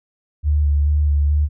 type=tone with vibrato; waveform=sine; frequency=73.42 Hz; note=D2; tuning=in tune; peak=-13 dBFS; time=0.43-1.49 s; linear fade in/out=50 ms; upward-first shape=square; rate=2.3 Hz; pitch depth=21 cents each way; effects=none